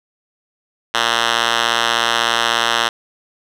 5% pulse tone with band-pass filter, 116.54 Hz, A#2, in tune, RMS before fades -17 dBFS, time 0.94-2.89 s, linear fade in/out 5 ms, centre 2700 Hz, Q 1.1, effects none

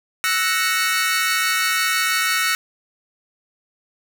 sawtooth chord, F# dominant seventh, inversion third, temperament equal, 1318.5 / 1480 / 1864.7 / 2217 Hz, E6 / F#6 / A#6 / C#7, 0 / 0 / 0 / 0 cents, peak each -20 dBFS, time 0.24-2.55 s, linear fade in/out 0 ms, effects none

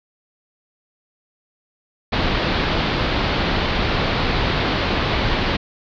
pink low-pass noise, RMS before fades -20 dBFS, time 2.12-5.57 s, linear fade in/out 10 ms, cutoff 4500 Hz, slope 48 dB/octave, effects none

